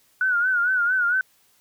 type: tone with vibrato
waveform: sine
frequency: 1463 Hz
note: F#6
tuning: 20 cents flat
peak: -18 dBFS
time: 0.21-1.21 s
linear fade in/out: 2 ms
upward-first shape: sine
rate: 4.4 Hz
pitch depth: 84 cents each way
effects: white hiss -61 dBFS RMS until 1.6 s